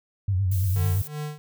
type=tone with vibrato; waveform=sine; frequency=95 Hz; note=F#2; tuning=46 cents sharp; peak=-20 dBFS; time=0.28-1.02 s; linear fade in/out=5 ms; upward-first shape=sine; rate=8.9 Hz; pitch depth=93 cents each way
type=noise; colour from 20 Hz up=violet; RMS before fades=-37 dBFS; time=0.51-1.08 s; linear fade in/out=10 ms
type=tone with tremolo; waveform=square; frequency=150 Hz; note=D3; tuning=37 cents sharp; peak=-29 dBFS; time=0.76-1.38 s; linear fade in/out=0 ms; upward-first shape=sine; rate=2.7 Hz; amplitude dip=90%
effects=none